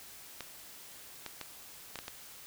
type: clicks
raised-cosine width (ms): 0.2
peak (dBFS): -22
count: 6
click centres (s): 0.407 / 1.263 / 1.413 / 1.957 / 1.989 / 2.081
effects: white hiss -51 dBFS RMS until 2.46 s